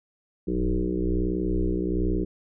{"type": "tone with frequency modulation", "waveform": "sine", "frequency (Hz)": 185, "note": "F#3", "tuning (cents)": 0, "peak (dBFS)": -22, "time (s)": [0.47, 2.25], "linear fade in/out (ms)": 10, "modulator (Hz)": 61.3, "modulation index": 3.6, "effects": []}